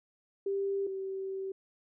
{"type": "tone pair in turn", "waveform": "sine", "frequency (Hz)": [394.5, 385], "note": ["G4", "G4"], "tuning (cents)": [11, -31], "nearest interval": "unison", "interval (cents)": 42, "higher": "first", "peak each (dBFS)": [-29, -34], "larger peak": "first", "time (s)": [[0.46, 0.87], [0.87, 1.52]], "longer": "second", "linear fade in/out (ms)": 5, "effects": []}